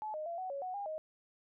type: tone with pitch steps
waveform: sine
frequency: 859 / 616 / 681 / 746 / 557 / 738 / 807 / 625 Hz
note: A5 / D#5 / F5 / F#5 / C#5 / F#5 / G#5 / D#5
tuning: -42 / -17 / -44 / +14 / +8 / -5 / -50 / +8 cents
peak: -37 dBFS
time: 0.02-0.98 s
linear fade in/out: 0 ms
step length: 120 ms
effects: none